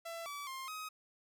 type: tone with pitch steps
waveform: sawtooth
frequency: 669 / 1149 / 1059 / 1262 Hz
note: E5 / D6 / C6 / D#6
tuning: +25 / -38 / +21 / +24 cents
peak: -38 dBFS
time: 0.05-0.89 s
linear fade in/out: 10 ms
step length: 210 ms
effects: none